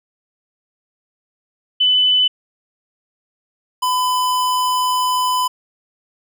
sine / square tone pair in turn, 3004 / 1005.4 Hz, F#7 / B5, +26 / +31 cents, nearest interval octave + perfect fifth, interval 1895 cents, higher first, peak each -11 / -16 dBFS, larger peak first, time 1.8-2.28 / 3.82-5.48 s, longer second, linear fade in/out 10 ms, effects none

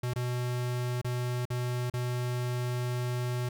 square tone with dropouts, 123.47 Hz, B2, in tune, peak -30 dBFS, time 0.03-3.49 s, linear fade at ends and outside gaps 5 ms, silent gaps 0.136-0.159 / 1.015-1.045 / 1.454-1.502 / 1.9-1.937 s, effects none

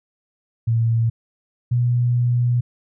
sine tone pair in turn, 114.8 / 121.63 Hz, A#2 / B2, -26 / -26 cents, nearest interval minor second, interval 100 cents, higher second, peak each -15 dBFS, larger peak neither, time 0.67-1.1 / 1.71-2.61 s, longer second, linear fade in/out 10 ms, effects none

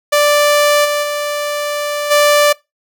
sawtooth tone with level steps, 587.3 Hz, D5, in tune, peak -5 / -10 / -13 / -4 dBFS, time 0.12-2.53 s, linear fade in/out 10 ms, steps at 0.84 / 1.02 / 2.1 s, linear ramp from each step 20 ms, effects noise-tail reverb RT60 0.2 s tail -22 dB re dry

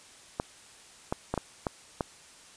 clicks, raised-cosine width 1 ms, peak -14 dBFS, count 6, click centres 0.399 / 1.125 / 1.34 / 1.377 / 1.668 / 2.008 s, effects white hiss -53 dBFS RMS until 2.56 s + resampled to 22050 Hz

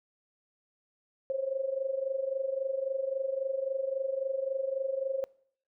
sine tone with amplitude modulation, 536 Hz, C5, 42 cents sharp, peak -26 dBFS, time 1.3-5.24 s, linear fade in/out 0 ms, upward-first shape sine, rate 23.7 Hz, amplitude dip 75%, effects noise-tail reverb RT60 0.6 s tail -24 dB re dry

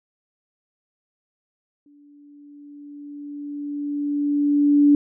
sine tone with exponential growth, 289.6 Hz, D4, 24 cents flat, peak -10 dBFS, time 1.86-4.95 s, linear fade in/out 2 ms, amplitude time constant 670 ms, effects none

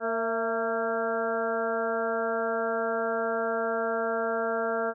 harmonic tone with a mistuned harmonic, 228.8 Hz, A#3, 32 cents flat, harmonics 1 / 2 / 3 / 4 / 5 / 6 / 7, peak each -37 / -30 / -30 / -39 / -41 / -33 / -37 dBFS, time 0-4.94 s, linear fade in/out 50 ms, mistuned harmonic 3, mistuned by -40 cents, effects none

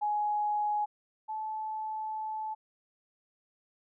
sine tone pair in turn, 837 / 868.1 Hz, G#5 / A5, +13 / -24 cents, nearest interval minor second, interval 63 cents, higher second, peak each -27 / -33 dBFS, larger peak first, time 0.01-0.86 / 1.28-2.55 s, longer second, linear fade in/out 20 ms, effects none

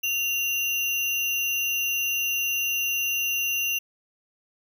sine tone with sample-and-hold, 2778 Hz, F7, 10 cents flat, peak -23 dBFS, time 0.03-3.79 s, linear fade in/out 10 ms, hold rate 8820 Hz, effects none

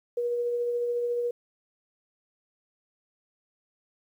sine tone with tremolo, 480 Hz, B4, 49 cents flat, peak -24 dBFS, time 0.17-1.31 s, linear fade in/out 5 ms, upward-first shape triangle, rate 14 Hz, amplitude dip 30%, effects 10-bit

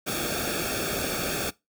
pink noise with comb filter, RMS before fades -29 dBFS, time 0.06-1.51 s, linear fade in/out 20 ms, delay 1 ms, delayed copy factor -0.85, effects noise-tail reverb RT60 0.2 s tail -21 dB re dry

